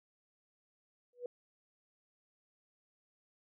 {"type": "tone with exponential growth", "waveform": "sine", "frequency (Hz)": 489.1, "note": "B4", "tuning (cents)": -17, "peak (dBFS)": -34, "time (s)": [1.13, 1.26], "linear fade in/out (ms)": 2, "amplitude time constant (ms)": 27, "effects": []}